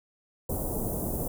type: band-stop noise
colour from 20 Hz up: pink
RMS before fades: -31 dBFS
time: 0.49-1.28 s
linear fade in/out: 5 ms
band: 730 to 10000 Hz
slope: 24 dB/octave
effects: none